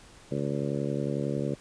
harmonic tone, 71 Hz, C#2, 42 cents sharp, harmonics 2 / 3 / 4 / 5 / 6 / 7 / 8, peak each -32 / -34 / -35 / -36 / -37 / -37 / -38 dBFS, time 0.31-1.55 s, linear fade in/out 10 ms, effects pink hiss -53 dBFS RMS until 1.6 s + resampled to 22050 Hz

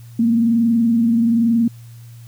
sine tone with frequency modulation, 231 Hz, A#3, 16 cents flat, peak -12 dBFS, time 0.19-1.68 s, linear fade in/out 5 ms, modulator 21.1 Hz, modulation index 0.38, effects added 117 Hz sine -36 dBFS peak until 2.27 s + white hiss -52 dBFS RMS until 2.27 s

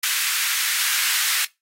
pink high-pass noise, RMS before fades -22 dBFS, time 0.03-1.45 s, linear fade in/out 5 ms, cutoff 1500 Hz, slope 24 dB/octave, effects noise-tail reverb RT60 0.2 s tail -20 dB re dry + AAC 48 kbps

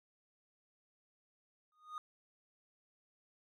triangle tone with exponential growth, 1235 Hz, D#6, 13 cents flat, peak -36 dBFS, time 1.72-1.98 s, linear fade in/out 1 ms, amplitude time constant 55 ms, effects none

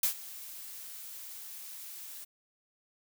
blue noise with ADSR envelope, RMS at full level -26 dBFS, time 0.03-2.25 s, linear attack 4 ms, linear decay 100 ms, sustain -19 dB, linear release 15 ms, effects none

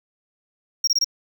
triangle tone bursts, 5588 Hz, F8, in tune, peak -15 dBFS, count 4, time 0.84-1.045 s, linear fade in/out 5 ms, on 34 ms, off 23 ms, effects none

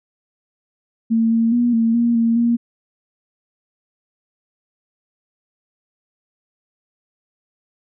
sine tone with pitch steps, 226.5 / 228.2 / 240.5 / 227.7 / 235.8 / 229.9 / 235.5 Hz, A#3 / A#3 / B3 / A#3 / A#3 / A#3 / A#3, -50 / -37 / -46 / -40 / +20 / -24 / +18 cents, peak -13 dBFS, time 1.1-2.57 s, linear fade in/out 20 ms, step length 210 ms, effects none

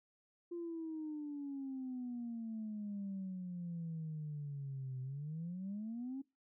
sine exponential two-way sweep, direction down then up, 348.2 to 127.9 to 276.1 Hz, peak -39 dBFS, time 0.51-6.22 s, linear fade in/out 10 ms, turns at 5.01 s, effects noise-tail reverb RT60 0.2 s tail -19 dB re dry + tanh soft clip ceiling -36 dBFS

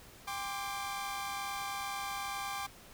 sawtooth chord, G suspended fourth, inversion none, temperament equal with one note detuned, 797.2 / 1046.5 / 1174.7 Hz, G5 / C6 / D6, +29 / 0 / 0 cents, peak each -36 / -40 / -37 dBFS, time 0.27-2.67 s, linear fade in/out 10 ms, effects pink hiss -55 dBFS RMS until 2.93 s

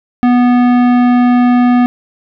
sine tone with tanh clipping, 245.5 Hz, B3, 10 cents flat, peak -8 dBFS, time 0.23-1.86 s, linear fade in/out 0 ms, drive 16 dB, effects none

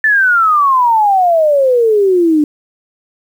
sine exponential sweep, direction down, 1778 to 292.3 Hz, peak -7 dBFS, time 0.04-2.44 s, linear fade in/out 2 ms, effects 7-bit

